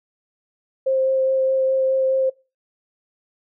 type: tone with vibrato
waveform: sine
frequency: 528 Hz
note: C5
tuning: 16 cents sharp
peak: -16 dBFS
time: 0.86-2.3 s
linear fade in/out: 10 ms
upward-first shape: sine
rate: 4.8 Hz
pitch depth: 9 cents each way
effects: noise-tail reverb RT60 0.3 s tail -23 dB re dry